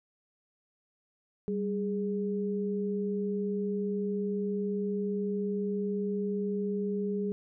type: tone pair together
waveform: sine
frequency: 196 / 413.6 Hz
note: G3 / G#4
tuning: 0 / -7 cents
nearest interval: octave + minor second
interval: 1293 cents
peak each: -31 / -32 dBFS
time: 1.48-7.32 s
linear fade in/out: 0 ms
effects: none